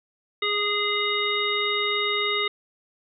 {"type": "harmonic tone", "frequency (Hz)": 413.6, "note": "G#4", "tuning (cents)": -7, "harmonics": [1, 3, 5, 7, 9], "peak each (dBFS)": [-29, -29, -27, -32, -27], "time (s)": [0.42, 2.48], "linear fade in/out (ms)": 5, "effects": []}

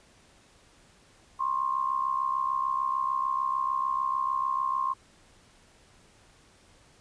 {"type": "tone with amplitude modulation", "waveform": "sine", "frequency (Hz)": 1065, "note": "C6", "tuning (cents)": 30, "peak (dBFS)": -22, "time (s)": [1.39, 4.94], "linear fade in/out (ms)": 20, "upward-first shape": "sine", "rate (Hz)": 66.7, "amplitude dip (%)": 75, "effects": ["pink hiss -59 dBFS RMS until 7 s", "resampled to 22050 Hz"]}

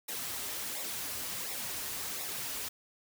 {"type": "noise with flanger", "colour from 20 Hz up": "white", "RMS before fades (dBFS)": -38, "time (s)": [0.08, 2.69], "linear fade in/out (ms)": 10, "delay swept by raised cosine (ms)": [0.65, 6.15], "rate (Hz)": 1.4, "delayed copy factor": -0.6, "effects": []}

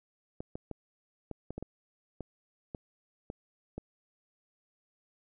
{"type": "clicks", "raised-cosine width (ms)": 2, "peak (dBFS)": -25, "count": 11, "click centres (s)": [0.405, 0.555, 0.713, 1.313, 1.506, 1.58, 1.626, 2.207, 2.748, 3.301, 3.78], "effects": []}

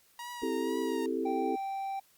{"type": "tone with vibrato", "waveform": "sawtooth", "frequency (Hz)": 949, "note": "A#5", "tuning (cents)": 31, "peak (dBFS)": -36, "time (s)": [0.19, 1.06], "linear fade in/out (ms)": 2, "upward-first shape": "triangle", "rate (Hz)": 2.1, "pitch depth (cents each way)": 45}
{"type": "chord", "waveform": "sine", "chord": "A minor seventh", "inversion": "first", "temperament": "equal", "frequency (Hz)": [261.6, 329.6, 392, 440], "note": ["C4", "E4", "G4", "A4"], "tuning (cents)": [0, 0, 0, 0], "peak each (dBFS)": -35, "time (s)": [0.42, 1.56], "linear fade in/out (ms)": 10}
{"type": "tone", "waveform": "triangle", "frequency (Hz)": 781, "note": "G5", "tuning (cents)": -7, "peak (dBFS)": -31, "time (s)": [1.25, 2], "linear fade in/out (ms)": 10}
{"effects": ["white hiss -65 dBFS RMS until 2.17 s", "Opus 48 kbps"]}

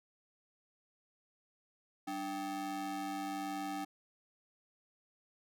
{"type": "ring-modulated tone", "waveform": "square", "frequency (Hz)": 243.7, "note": "B3", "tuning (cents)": -23, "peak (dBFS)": -35, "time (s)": [2.07, 3.85], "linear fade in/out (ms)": 10, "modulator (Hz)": 538, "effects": []}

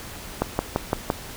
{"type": "click train", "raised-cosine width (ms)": 1, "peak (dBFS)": -6, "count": 5, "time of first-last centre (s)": [0.42, 1.101], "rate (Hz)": 5.87, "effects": ["pink hiss -38 dBFS RMS until 1.36 s"]}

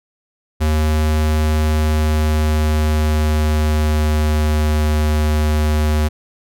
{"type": "tone with pitch glide", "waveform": "square", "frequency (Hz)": [77.2, 76.18], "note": ["D#2", "D#2"], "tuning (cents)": [-13, -36], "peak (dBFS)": -14, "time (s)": [0.6, 6.09], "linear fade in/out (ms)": 20, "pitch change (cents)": -23, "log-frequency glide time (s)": [1.65, 4.87], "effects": []}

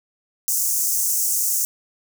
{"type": "high-pass noise", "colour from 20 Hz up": "pink", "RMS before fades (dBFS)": -21, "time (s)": [0.48, 1.65], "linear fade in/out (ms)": 0, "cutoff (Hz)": 6000, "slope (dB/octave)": 48, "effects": []}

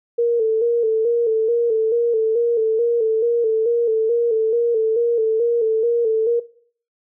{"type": "tone with vibrato", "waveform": "sine", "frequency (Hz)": 456.4, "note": "A#4", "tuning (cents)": -37, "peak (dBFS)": -14, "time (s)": [0.18, 6.4], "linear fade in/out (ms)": 10, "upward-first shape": "square", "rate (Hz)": 2.3, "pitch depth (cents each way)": 55, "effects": ["noise-tail reverb RT60 0.5 s tail -18 dB re dry"]}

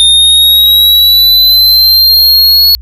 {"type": "linear sweep", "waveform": "square", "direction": "up", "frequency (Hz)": [3645, 4366], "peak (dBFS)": -3, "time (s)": [0, 2.75], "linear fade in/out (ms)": 0, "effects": ["added 60 Hz sine -24 dBFS peak until 2.81 s"]}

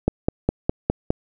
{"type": "click train", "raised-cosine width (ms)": 2, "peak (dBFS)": -4, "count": 6, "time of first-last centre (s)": [0.08, 1.105], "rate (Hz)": 4.88, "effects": []}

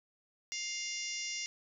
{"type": "harmonic tone", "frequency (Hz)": 702, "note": "F5", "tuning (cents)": 9, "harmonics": [3, 4, 5, 6, 7, 8, 9, 10], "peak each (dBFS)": [-42, -44, -50, -51, -45, -41, -47, -48], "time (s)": [0.52, 1.46], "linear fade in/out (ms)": 0, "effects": []}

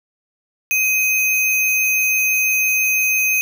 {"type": "tone with sample-and-hold", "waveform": "sine", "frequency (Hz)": 2517, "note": "D#7", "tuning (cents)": 19, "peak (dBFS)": -14, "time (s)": [0.71, 3.41], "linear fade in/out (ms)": 0, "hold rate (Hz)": 8820, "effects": []}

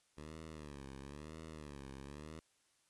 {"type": "tone with vibrato", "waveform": "10% pulse", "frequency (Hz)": 73.42, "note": "D2", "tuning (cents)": 0, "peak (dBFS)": -40, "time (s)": [0.17, 2.4], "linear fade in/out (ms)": 10, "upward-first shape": "sine", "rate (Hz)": 1, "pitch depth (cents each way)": 150, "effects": ["white hiss -75 dBFS RMS until 2.89 s", "resampled to 24000 Hz"]}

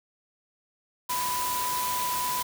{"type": "tone in noise", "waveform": "sine", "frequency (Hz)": 992, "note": "B5", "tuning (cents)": 7, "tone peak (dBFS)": -28, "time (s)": [1.09, 2.43], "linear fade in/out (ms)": 10, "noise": "white", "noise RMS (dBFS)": -32, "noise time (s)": [1.09, 2.43], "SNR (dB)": 1, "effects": []}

